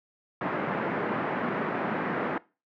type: band-pass noise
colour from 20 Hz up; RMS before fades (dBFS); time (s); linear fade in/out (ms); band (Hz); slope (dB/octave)
pink; -30; 0.41-2.38; 2; 170 to 1900; 24
effects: noise-tail reverb RT60 0.3 s tail -21 dB re dry